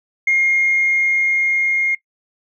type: tone with level ramp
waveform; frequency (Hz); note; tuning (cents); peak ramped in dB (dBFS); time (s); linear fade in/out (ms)
sine; 2134; C7; +34; -11 to -14; 0.27-1.95; 5
effects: noise-tail reverb RT60 0.1 s tail -20 dB re dry + tanh soft clip ceiling -8 dBFS